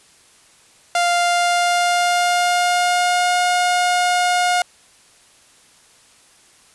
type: tone with pitch glide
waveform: sawtooth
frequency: 698.5 to 715.7 Hz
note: F5 to F5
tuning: 0 to +42 cents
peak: -11 dBFS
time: 0.95-4.62 s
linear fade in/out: 2 ms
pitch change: +42 cents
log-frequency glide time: 1.11-3.38 s
effects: white hiss -51 dBFS RMS until 6.74 s + resampled to 24000 Hz